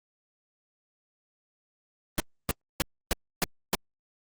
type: noise bursts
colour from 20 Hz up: pink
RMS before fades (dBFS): -25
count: 6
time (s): 2.18-3.75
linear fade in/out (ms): 0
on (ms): 20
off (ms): 290
effects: Opus 32 kbps